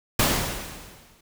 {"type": "noise with exponential decay", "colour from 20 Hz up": "pink", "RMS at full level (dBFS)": -18, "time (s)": [0.19, 1.21], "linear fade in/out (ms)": 5, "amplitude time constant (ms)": 220, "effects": []}